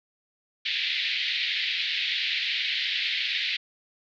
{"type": "band-pass noise", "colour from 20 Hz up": "white", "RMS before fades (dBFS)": -28, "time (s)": [0.65, 3.57], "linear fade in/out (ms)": 10, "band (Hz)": [1900, 4100], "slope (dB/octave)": 48, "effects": []}